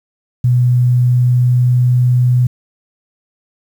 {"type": "tone with pitch glide", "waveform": "sine", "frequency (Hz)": [123.47, 124.26], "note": ["B2", "B2"], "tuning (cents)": [0, 11], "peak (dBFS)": -8, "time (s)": [0.44, 2.47], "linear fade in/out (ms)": 5, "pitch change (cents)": 11, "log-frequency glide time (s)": [0.7, 2.02], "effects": ["7-bit"]}